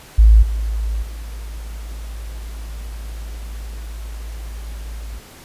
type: tone with level steps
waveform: sine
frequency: 54.3 Hz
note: A1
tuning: 22 cents flat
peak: -5 / -18 / -27 dBFS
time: 0.18-5.19 s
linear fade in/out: 10 ms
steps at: 0.42 / 1.02 s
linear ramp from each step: 10 ms
effects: pink hiss -42 dBFS RMS until 5.44 s + resampled to 32000 Hz